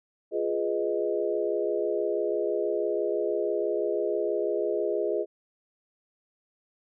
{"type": "chord", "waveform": "sine", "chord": "F half-diminished seventh", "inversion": "none", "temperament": "equal", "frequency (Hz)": [349.2, 415.3, 493.9, 622.3], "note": ["F4", "Ab4", "Cb5", "Eb5"], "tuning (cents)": [0, 0, 0, 0], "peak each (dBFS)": [-31, -28, -33, -31], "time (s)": [0.31, 5.26], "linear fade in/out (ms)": 50, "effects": []}